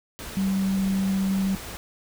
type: tone in noise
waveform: sine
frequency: 192.8 Hz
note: G3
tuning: 28 cents flat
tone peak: -21 dBFS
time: 0.37-1.55 s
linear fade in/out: 0 ms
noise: pink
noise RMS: -37 dBFS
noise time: 0.19-1.77 s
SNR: +13 dB
effects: none